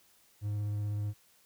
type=tone with vibrato; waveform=triangle; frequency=103.83 Hz; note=G#2; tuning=in tune; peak=-29 dBFS; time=0.41-1.14 s; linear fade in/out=50 ms; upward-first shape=sine; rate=16 Hz; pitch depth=13 cents each way; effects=white hiss -65 dBFS RMS until 1.45 s